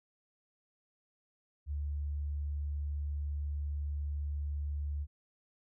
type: tone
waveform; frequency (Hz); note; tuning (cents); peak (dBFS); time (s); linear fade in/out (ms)
sine; 72.8; D2; -15; -33; 1.66-5.07; 50
effects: none